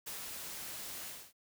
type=noise with ADSR envelope; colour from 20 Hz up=white; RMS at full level=-42 dBFS; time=0.06-1.33 s; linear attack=13 ms; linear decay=110 ms; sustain=-2 dB; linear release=270 ms; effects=none